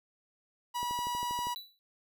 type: tone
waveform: 45% pulse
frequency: 971 Hz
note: B5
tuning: 30 cents flat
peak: -32 dBFS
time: 0.74-1.55 s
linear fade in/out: 20 ms
type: click train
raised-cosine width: 2 ms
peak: -32 dBFS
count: 9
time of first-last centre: 0.83-1.47 s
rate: 12.5 Hz
type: tone with exponential decay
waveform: square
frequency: 3951 Hz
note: B7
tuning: in tune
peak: -37 dBFS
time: 1.56-1.79 s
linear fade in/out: 0 ms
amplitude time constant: 50 ms
effects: none